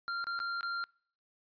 square tone with dropouts, 1386 Hz, F6, 14 cents flat, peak -34 dBFS, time 0.08-0.84 s, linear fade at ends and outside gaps 0 ms, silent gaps 0.242-0.269 / 0.391-0.401 / 0.609-0.63 s, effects noise-tail reverb RT60 0.5 s tail -25 dB re dry + resampled to 11025 Hz

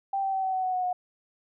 sine tone with pitch steps, 784 / 775.4 / 767 / 758.6 / 750.3 / 742.1 / 734 / 726 Hz, G5 / G5 / G5 / F#5 / F#5 / F#5 / F#5 / F#5, 0 / -19 / -38 / +43 / +24 / +5 / -14 / -33 cents, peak -25 dBFS, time 0.13-0.93 s, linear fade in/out 5 ms, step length 100 ms, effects none

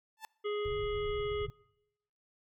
sawtooth tone with exponential growth, 880 Hz, A5, in tune, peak -34 dBFS, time 0.17-0.25 s, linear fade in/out 1 ms, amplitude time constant 17 ms
harmonic tone, 416.3 Hz, G#4, 4 cents sharp, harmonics 1 / 3 / 5 / 7 / 8, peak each -32 / -42 / -46 / -49 / -50 dBFS, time 0.44-1.47 s, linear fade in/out 20 ms
pink low-pass noise, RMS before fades -43 dBFS, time 0.65-1.5 s, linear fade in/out 0 ms, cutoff 150 Hz, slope 96 dB/octave
effects noise-tail reverb RT60 0.9 s tail -24 dB re dry

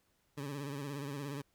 20% pulse tone with vibrato, 141.4 Hz, C#3, 35 cents sharp, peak -34 dBFS, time 0.37-1.42 s, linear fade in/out 10 ms, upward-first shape sine, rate 17 Hz, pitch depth 73 cents each way, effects pink hiss -75 dBFS RMS until 1.54 s

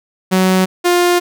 sawtooth tone pair in turn, 186.8 / 352.6 Hz, F#3 / F4, +17 / +17 cents, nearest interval major seventh, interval 1100 cents, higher second, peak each -6 dBFS, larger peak neither, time 0.31-0.66 / 0.84-1.2 s, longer second, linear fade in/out 20 ms, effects none

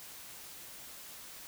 silence, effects white hiss -49 dBFS RMS until 1.47 s

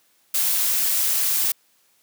blue noise, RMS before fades -21 dBFS, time 0.34-1.52 s, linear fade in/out 5 ms, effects white hiss -62 dBFS RMS until 2.02 s + high-pass 150 Hz 12 dB/octave

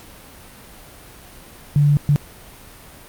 sine tone bursts at uneven times, 145.4 Hz, D3, 17 cents flat, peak -11 dBFS, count 2, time 1.76-1.97 / 2.09-2.16 s, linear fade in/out 0 ms, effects pink hiss -42 dBFS RMS until 3.08 s + Opus 48 kbps

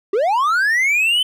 triangle linear sweep, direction up, 370 to 3080 Hz, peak -12 dBFS, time 0.13-1.23 s, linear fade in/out 5 ms, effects none

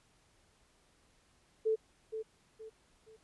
sine tone with echo, 440 Hz, A4, in tune, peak -27 dBFS, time 1.65-1.76 s, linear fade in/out 20 ms, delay 470 ms, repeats 3, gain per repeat -9 dB, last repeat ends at 3.17 s, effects pink hiss -69 dBFS RMS until 3.23 s + resampled to 24000 Hz

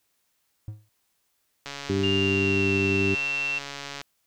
triangle tone with exponential decay, 106.3 Hz, G#2, 41 cents sharp, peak -27 dBFS, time 0.68-0.89 s, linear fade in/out 0 ms, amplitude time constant 45 ms
click train, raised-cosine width 0.2 ms, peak -18 dBFS, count 333, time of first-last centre 1.66-4.015 s, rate 141 Hz
harmonic tone, 97.9 Hz, G2, 2 cents flat, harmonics 1 / 2 / 3 / 4, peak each -28 / -29 / -28 / -26 dBFS, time 1.89-3.15 s, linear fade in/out 10 ms
sine tone with pitch glide, 2800 to 2705 Hz, F7 to E7, +4 to +44 cents, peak -25 dBFS, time 2.03-3.59 s, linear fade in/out 10 ms, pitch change -60 cents, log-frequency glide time 2.13-2.74 s
effects white hiss -72 dBFS RMS until 4.26 s

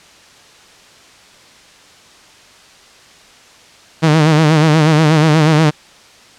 sawtooth tone with vibrato, 155.56 Hz, D#3, in tune, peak -4 dBFS, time 4.02-5.71 s, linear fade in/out 20 ms, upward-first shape sine, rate 8.3 Hz, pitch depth 76 cents each way, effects white hiss -43 dBFS RMS until 6.38 s + low-pass 6000 Hz 12 dB/octave

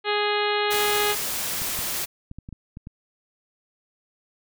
harmonic tone, 415.3 Hz, G#4, in tune, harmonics 1 / 2 / 3 / 4 / 5 / 6 / 7 / 8 / 9 / 10, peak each -25 / -28 / -30 / -31 / -32 / -33 / -33 / -34 / -35 / -35 dBFS, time 0.04-1.16 s, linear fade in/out 50 ms
white noise, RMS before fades -28 dBFS, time 0.7-2.06 s, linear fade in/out 20 ms
clicks, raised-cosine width 5 ms, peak -25 dBFS, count 8, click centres 1.618 / 1.79 / 2.314 / 2.386 / 2.489 / 2.527 / 2.771 / 2.871 s
effects none

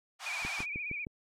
pink high-pass noise, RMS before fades -40 dBFS, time 0.19-0.66 s, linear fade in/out 50 ms, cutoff 710 Hz, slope 48 dB/octave
sine tone with vibrato, 2374 Hz, D7, 18 cents sharp, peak -35 dBFS, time 0.26-1.05 s, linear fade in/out 5 ms, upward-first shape sine, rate 15 Hz, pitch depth 79 cents each way
click train, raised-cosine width 3 ms, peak -28 dBFS, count 5, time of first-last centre 0.45-1.068 s, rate 6.47 Hz
effects low-pass 7000 Hz 12 dB/octave + AAC 64 kbps

